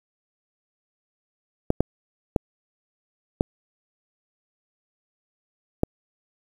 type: clicks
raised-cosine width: 2 ms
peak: -5 dBFS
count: 5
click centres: 1.704 / 1.806 / 2.362 / 3.409 / 5.834 s
effects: 7-bit